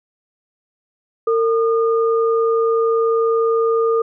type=tone pair together; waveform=sine; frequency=455.1 / 1217 Hz; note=A#4 / D#6; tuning=-42 / -39 cents; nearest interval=octave + perfect fourth; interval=1703 cents; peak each=-14 / -22 dBFS; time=1.27-4.02 s; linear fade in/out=5 ms; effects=none